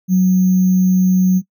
sine tone with sample-and-hold, 185 Hz, F#3, in tune, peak -9 dBFS, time 0.08-1.42 s, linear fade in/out 50 ms, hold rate 6300 Hz, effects noise-tail reverb RT60 0.1 s tail -21 dB re dry

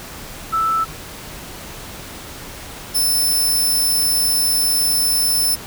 sine / 10% pulse tone pair in turn, 1318.5 / 5295 Hz, E6 / E8, 0 / +7 cents, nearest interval 2 octaves, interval 2407 cents, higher second, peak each -15 / -9 dBFS, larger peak second, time 0.52-0.85 / 2.94-5.56 s, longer second, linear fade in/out 20 ms, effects pink hiss -34 dBFS RMS until 5.66 s

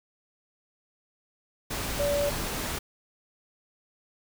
sine tone in noise, 575 Hz, D5, 37 cents flat, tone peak -24 dBFS, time 1.99-2.3 s, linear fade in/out 10 ms, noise pink, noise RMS -32 dBFS, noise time 1.7-2.79 s, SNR +5 dB, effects none

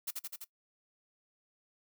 blue noise with echo, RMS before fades -36 dBFS, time 0.07-0.11 s, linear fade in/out 10 ms, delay 84 ms, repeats 4, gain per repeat -2 dB, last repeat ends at 0.446 s, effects noise-tail reverb RT60 0.1 s tail -20 dB re dry

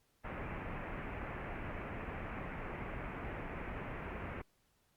pink low-pass noise, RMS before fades -43 dBFS, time 0.24-4.42 s, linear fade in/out 10 ms, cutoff 2500 Hz, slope 48 dB/octave, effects pink hiss -75 dBFS RMS until 4.96 s + Opus 48 kbps

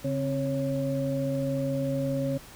sine tone cluster, 140.3 / 265.3 / 552 Hz, C#3 / C4 / C#5, +21 / +24 / -7 cents, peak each -30 dBFS, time 0.04-2.38 s, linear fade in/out 10 ms, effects pink hiss -48 dBFS RMS until 2.55 s

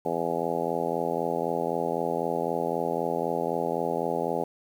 harmonic tone, 83.9 Hz, E2, 31 cents sharp, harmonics 2 / 3 / 4 / 5 / 6 / 7 / 8 / 9 / 10, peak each -37 / -36 / -36 / -32 / -32 / -34 / -35 / -35 / -34 dBFS, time 0.05-4.44 s, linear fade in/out 5 ms, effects 9-bit

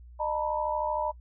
sine tone cluster, 610 / 897 / 970 Hz, D#5 / A5 / B5, -34 / +33 / -31 cents, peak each -31 dBFS, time 0.19-1.12 s, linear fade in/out 20 ms, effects noise-tail reverb RT60 0.1 s tail -25 dB re dry + added 60 Hz sine -46 dBFS peak until 1.2 s

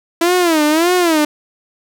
sawtooth tone with vibrato, 329.6 Hz, E4, in tune, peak -7 dBFS, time 0.21-1.25 s, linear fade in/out 5 ms, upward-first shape sine, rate 1.7 Hz, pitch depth 170 cents each way, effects none

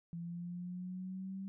sine exponential sweep, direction up, 168.5 to 194.6 Hz, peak -40 dBFS, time 0.13-1.48 s, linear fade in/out 0 ms, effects none

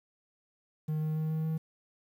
triangle tone with pitch steps, 154.4 / 155.56 / 156.74 / 157.92 / 159.11 Hz, D#3 / D#3 / D#3 / D#3 / D#3, -13 / 0 / +13 / +26 / +39 cents, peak -27 dBFS, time 0.88-1.58 s, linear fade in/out 10 ms, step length 140 ms, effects 10-bit

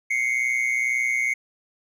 triangle tone pair together, 2095 / 2217 Hz, C7 / C#7, +2 / 0 cents, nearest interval minor second, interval 98 cents, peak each -22 dBFS, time 0.1-1.34 s, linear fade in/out 10 ms, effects none

